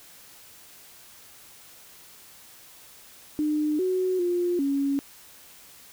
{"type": "tone with pitch steps", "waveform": "sine", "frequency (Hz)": [302.1, 370.5, 352.3, 278.4], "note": ["D4", "F#4", "F4", "C#4"], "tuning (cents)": [49, 2, 15, 8], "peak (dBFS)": -22, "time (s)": [3.39, 4.99], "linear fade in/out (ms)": 0, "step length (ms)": 400, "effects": ["white hiss -50 dBFS RMS until 5.92 s"]}